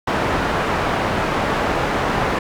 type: low-pass noise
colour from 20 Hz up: white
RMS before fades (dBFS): -20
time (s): 0.07-2.39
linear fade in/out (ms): 5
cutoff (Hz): 1200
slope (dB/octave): 12
effects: none